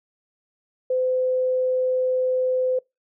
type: tone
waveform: sine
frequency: 511 Hz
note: C5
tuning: 41 cents flat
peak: -19 dBFS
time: 0.9-2.79 s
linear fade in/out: 5 ms
effects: noise-tail reverb RT60 0.2 s tail -25 dB re dry